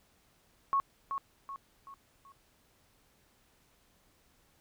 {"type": "tone with echo", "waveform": "sine", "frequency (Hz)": 1101, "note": "C#6", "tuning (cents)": -12, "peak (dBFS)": -25, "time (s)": [0.73, 0.8], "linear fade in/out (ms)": 0, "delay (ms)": 380, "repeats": 4, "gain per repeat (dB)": -7, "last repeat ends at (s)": 2.32, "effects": ["pink hiss -68 dBFS RMS until 4.6 s"]}